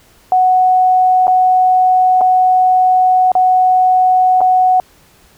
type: tone with dropouts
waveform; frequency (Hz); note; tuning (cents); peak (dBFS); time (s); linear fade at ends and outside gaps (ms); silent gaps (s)
sine; 740; F#5; 0; -7; 0.32-4.8; 1; 1.27-1.279 / 2.21-2.214 / 3.318-3.352 / 4.407-4.414
effects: pink hiss -48 dBFS RMS until 5.37 s